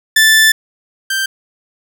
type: tone pair in turn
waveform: sawtooth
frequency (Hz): 1760 / 1568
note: A6 / G6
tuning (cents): 0 / 0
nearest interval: major second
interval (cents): 200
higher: first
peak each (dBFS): -3 / -11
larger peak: first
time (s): 0.16-0.52 / 1.1-1.26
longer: first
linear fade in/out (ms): 5
effects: none